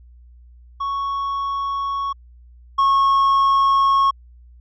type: tone pair in turn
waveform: triangle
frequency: 1110 / 1095.4 Hz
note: C#6 / C#6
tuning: +2 / -21 cents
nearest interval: unison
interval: 23 cents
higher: first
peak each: -19 / -11 dBFS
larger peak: second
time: 0.8-2.13 / 2.78-4.11 s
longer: neither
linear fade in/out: 10 ms
effects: added 60 Hz sine -43 dBFS peak until 4.6 s + resampled to 16000 Hz